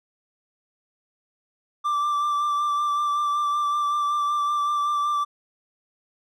triangle tone with vibrato, 1174.7 Hz, D6, in tune, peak -19 dBFS, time 1.84-5.25 s, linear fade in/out 20 ms, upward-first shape sine, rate 5.3 Hz, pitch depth 20 cents each way, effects none

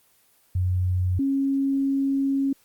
sine tone pair in turn, 91.3 / 273.6 Hz, F#2 / C#4, -23 / -23 cents, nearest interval octave + perfect fifth, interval 1900 cents, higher second, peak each -20 dBFS, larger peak neither, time 0.55-1.19 / 1.19-2.53 s, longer second, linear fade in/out 5 ms, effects white hiss -61 dBFS RMS until 2.64 s + Opus 24 kbps

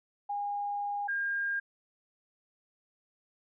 sine tone pair in turn, 815 / 1610.8 Hz, G#5 / G6, -33 / +47 cents, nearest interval octave, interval 1180 cents, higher second, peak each -31 / -29 dBFS, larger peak second, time 0.29-1.08 / 1.08-1.6 s, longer first, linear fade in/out 10 ms, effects none

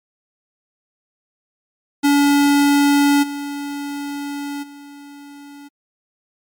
square tone with level steps, 285.4 Hz, D4, 49 cents flat, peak -12 / -25 / -37 dBFS, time 2.03-5.69 s, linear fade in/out 20 ms, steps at 3.22 / 4.62 s, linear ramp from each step 20 ms, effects MP3 96 kbps

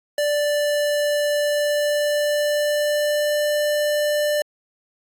square tone with pitch glide, 587.3 to 593.4 Hz, D5 to D5, 0 to +18 cents, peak -19 dBFS, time 0.18-4.42 s, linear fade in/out 2 ms, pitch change +18 cents, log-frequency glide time 1.39-3.43 s, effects AAC 64 kbps

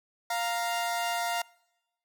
sawtooth tone pair together, 698.5 / 932.4 Hz, F5 / A#5, 0 / 0 cents, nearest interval perfect fourth, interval 500 cents, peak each -26 / -29 dBFS, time 0.3-1.42 s, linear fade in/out 5 ms, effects noise-tail reverb RT60 1.0 s tail -25 dB re dry

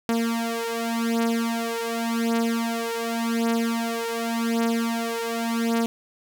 sawtooth beating tone pair, 230 / 230.88 Hz, A#3 / A#3, -23 / -16 cents, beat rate 0.88 Hz, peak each -22 dBFS, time 0.09-5.86 s, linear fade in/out 0 ms, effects none

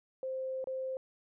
sine tone with dropouts, 523.3 Hz, C5, in tune, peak -34 dBFS, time 0.23-0.97 s, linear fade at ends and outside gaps 1 ms, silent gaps 0.642-0.672 s, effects none

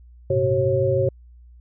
sine tone cluster, 101.7 / 115.6 / 128.7 / 378.9 / 542 Hz, G#2 / A#2 / C3 / F#4 / C#5, -36 / -14 / -28 / +41 / -39 cents, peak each -26 / -29 / -25 / -23 / -20 dBFS, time 0.3-1.09 s, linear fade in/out 5 ms, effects added 60 Hz sine -44 dBFS peak until 1.6 s

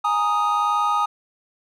triangle chord, Ab suspended second, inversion none, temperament equal, 830.6 / 932.3 / 1244.5 Hz, Ab5 / Bb5 / Eb6, 0 / 0 / 0 cents, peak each -22 / -24 / -18 dBFS, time 0.04-1.06 s, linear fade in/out 10 ms, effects none

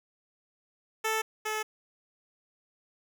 10% pulse tone pair in turn, 440 / 431.7 Hz, A4 / A4, 0 / -33 cents, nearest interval unison, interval 33 cents, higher first, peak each -19 / -22 dBFS, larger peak first, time 1.04-1.22 / 1.45-1.63 s, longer neither, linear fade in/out 10 ms, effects none

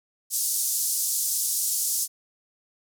white band-pass noise, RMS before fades -26 dBFS, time 0.3-2.08 s, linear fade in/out 50 ms, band 5500 to 13000 Hz, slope 24 dB/octave, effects none

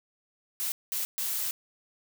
blue noise bursts at uneven times, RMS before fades -31 dBFS, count 3, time 0.6-0.72 / 0.92-1.05 / 1.18-1.51 s, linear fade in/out 0 ms, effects none

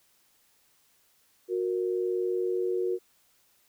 sine tone pair together, 365.8 / 466.2 Hz, F#4 / A#4, -20 / 0 cents, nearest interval major third, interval 420 cents, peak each -27 / -31 dBFS, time 1.48-2.99 s, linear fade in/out 50 ms, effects white hiss -66 dBFS RMS until 3.68 s

